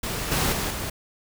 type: noise with level steps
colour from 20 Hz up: pink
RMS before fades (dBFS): -29 / -23 / -27 / -31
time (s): 0.03-0.9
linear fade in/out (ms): 5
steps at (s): 0.31 / 0.52 / 0.7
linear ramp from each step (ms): 10
effects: none